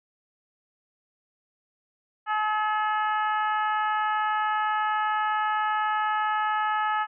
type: harmonic tone with a mistuned harmonic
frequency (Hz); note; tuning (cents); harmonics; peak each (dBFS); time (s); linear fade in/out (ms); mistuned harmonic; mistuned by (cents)
427.8; A4; -49; 2 / 3 / 4 / 5 / 6 / 7; -26 / -27 / -31 / -42 / -45 / -43; 2.26-7.07; 50; 7; -37
effects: none